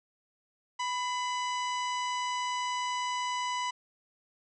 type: harmonic tone with a mistuned harmonic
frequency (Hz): 990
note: B5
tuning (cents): +4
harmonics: 1 / 2 / 3 / 4 / 5 / 6 / 7 / 8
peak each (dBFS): -31 / -39 / -40 / -47 / -48 / -46 / -51 / -50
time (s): 0.79-3.71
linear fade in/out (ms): 10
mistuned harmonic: 2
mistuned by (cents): +40
effects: none